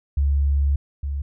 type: tone pair in turn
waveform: sine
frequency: 70.4 / 70.4 Hz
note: C#2 / C#2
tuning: +27 / +27 cents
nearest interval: unison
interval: 0 cents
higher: neither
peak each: -16 / -23 dBFS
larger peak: first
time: 0.17-0.76 / 1.03-1.22 s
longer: first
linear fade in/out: 5 ms
effects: none